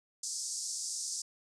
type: band-pass noise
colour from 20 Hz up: pink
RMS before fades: -38 dBFS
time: 0.23-1.22 s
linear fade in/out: 5 ms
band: 5000 to 9000 Hz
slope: 48 dB/octave
effects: none